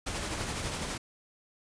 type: noise with tremolo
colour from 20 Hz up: pink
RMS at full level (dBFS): -33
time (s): 0.06-0.98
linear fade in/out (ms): 10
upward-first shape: triangle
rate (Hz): 12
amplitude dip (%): 40
effects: resampled to 22050 Hz